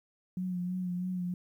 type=tone with vibrato; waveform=sine; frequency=180.9 Hz; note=F#3; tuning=39 cents flat; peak=-31 dBFS; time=0.37-1.34 s; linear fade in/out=2 ms; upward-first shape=sine; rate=3.1 Hz; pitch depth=34 cents each way; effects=11-bit